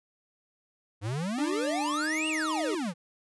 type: exponential two-way sweep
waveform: square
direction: up then down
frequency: 96.3 to 2911 to 156.3 Hz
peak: -30 dBFS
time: 1.01-2.94 s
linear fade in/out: 50 ms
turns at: 2.28 s
type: tone with pitch glide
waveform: 40% pulse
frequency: 296.6 to 312.8 Hz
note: D4 to D#4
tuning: +17 to +9 cents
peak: -30 dBFS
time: 1.38-2.75 s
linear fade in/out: 5 ms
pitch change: +92 cents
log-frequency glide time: 1.93-2.12 s
effects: resampled to 24000 Hz